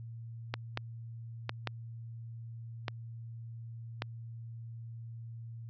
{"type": "clicks", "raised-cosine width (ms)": 0.3, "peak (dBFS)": -17, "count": 6, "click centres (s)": [0.54, 0.774, 1.494, 1.673, 2.882, 4.021], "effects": ["added 115 Hz sine -42 dBFS peak until 5.69 s", "resampled to 16000 Hz"]}